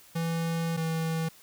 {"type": "tone pair in turn", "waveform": "square", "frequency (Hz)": [165.7, 162.38], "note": ["E3", "E3"], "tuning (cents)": [9, -26], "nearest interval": "unison", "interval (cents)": 35, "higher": "first", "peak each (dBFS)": -28, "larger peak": "neither", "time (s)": [[0.15, 0.77], [0.77, 1.29]], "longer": "first", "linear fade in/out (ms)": 10, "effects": ["white hiss -55 dBFS RMS until 1.42 s"]}